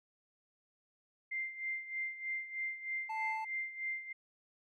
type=tone with tremolo; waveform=sine; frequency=2093 Hz; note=C7; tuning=in tune; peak=-34 dBFS; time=1.31-4.13 s; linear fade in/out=10 ms; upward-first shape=sine; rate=3.2 Hz; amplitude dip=75%
type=tone; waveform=triangle; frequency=880 Hz; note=A5; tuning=in tune; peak=-35 dBFS; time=3.09-3.45 s; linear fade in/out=10 ms
effects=none